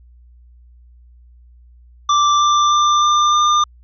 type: tone with pitch steps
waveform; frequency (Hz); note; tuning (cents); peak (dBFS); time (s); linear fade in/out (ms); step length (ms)
square; 1174.7 / 1181.5 / 1188.3 / 1195.2 / 1202.2; D6 / D6 / D6 / D6 / D6; 0 / +10 / +20 / +30 / +40; -12; 2.09-3.64; 5; 310
effects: added 60 Hz sine -43 dBFS peak until 3.83 s + resampled to 16000 Hz